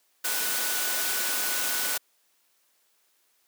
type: tone in noise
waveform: sine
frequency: 1480 Hz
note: F#6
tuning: in tune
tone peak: -36 dBFS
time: 0.24-1.98 s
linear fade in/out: 10 ms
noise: white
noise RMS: -28 dBFS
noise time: 0.24-1.98 s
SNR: -11 dB
effects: white hiss -68 dBFS RMS until 3.47 s + high-pass 300 Hz 12 dB/octave